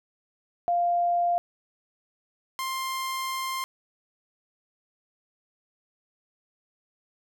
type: tone pair in turn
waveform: sine / sawtooth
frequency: 697 / 1053.5 Hz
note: F5 / C6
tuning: -4 / +12 cents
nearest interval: perfect fifth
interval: 716 cents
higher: second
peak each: -21 / -25 dBFS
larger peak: first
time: 0.68-1.38 / 2.59-3.64 s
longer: second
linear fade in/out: 0 ms
effects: none